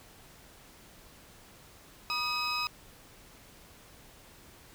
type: tone cluster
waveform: triangle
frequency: 967 / 1231 / 2545 / 3922 / 5040 Hz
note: B5 / D#6 / D#7 / B7 / D#8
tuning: -37 / -19 / +39 / -13 / +21 cents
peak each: -38 / -32 / -32 / -38 / -33 dBFS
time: 2.1-2.67 s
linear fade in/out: 0 ms
effects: tanh soft clip ceiling -23 dBFS + pink hiss -55 dBFS RMS until 4.74 s

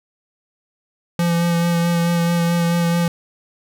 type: tone with vibrato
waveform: square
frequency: 170.7 Hz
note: F3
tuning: 39 cents flat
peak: -16 dBFS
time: 1.19-3.08 s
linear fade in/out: 2 ms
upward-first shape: sine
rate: 4.6 Hz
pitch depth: 16 cents each way
effects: none

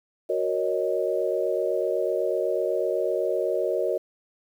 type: chord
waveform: sine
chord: D# minor seventh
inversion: first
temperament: equal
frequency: 370 / 466.2 / 554.4 / 622.3 Hz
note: F#4 / A#4 / C#5 / D#5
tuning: 0 / 0 / 0 / 0 cents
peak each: -28 dBFS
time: 0.29-3.98 s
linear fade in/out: 10 ms
effects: 9-bit

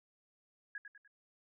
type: tone with echo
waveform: sine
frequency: 1659 Hz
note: G#6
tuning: 2 cents flat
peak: -40 dBFS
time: 0.75-0.78 s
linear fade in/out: 2 ms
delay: 99 ms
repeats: 3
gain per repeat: -7 dB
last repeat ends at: 1.077 s
effects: none

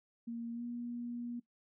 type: tone with pitch glide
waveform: sine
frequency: 233.1 to 239.4 Hz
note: A#3 to A#3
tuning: 0 to +46 cents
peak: -38 dBFS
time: 0.27-1.4 s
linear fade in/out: 10 ms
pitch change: +46 cents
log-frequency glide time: 0.53-0.63 s
effects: noise-tail reverb RT60 0.1 s tail -17 dB re dry

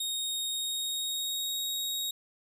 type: tone with pitch glide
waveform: sawtooth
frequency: 3729 to 3772 Hz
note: A#7 to A#7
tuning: 0 to +20 cents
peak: -28 dBFS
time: 0-2.11 s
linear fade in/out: 5 ms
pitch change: +20 cents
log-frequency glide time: 0.49-1.62 s
effects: none

